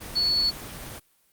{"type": "tone in noise", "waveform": "sine", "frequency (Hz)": 4417, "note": "C#8", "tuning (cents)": -7, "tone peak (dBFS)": -20, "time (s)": [0.15, 0.51], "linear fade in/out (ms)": 20, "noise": "pink", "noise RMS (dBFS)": -38, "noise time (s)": [0, 1], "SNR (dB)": 15, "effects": ["white hiss -65 dBFS RMS until 1.32 s", "Opus 24 kbps"]}